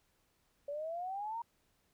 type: exponential sweep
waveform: sine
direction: up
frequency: 563 to 948 Hz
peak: -37 dBFS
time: 0.68-1.42 s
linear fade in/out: 5 ms
effects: pink hiss -75 dBFS RMS until 1.93 s